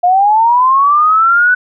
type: linear sweep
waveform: sine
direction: up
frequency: 698.5 to 1500 Hz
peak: -6 dBFS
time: 0.03-1.55 s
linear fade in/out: 10 ms
effects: none